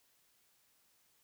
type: silence
effects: white hiss -72 dBFS RMS until 1.23 s